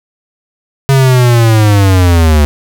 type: linear sweep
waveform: square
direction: down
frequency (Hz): 137.7 to 72.4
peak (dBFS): -5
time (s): 0.89-2.45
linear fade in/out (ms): 0
effects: none